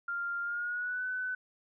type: tone with pitch glide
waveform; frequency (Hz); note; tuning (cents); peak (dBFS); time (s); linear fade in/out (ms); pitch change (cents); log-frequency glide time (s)
sine; 1396 to 1504.9; F6 to F#6; -1 to +29; -32; 0.08-1.35; 5; +130; 0.42-1.05
effects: none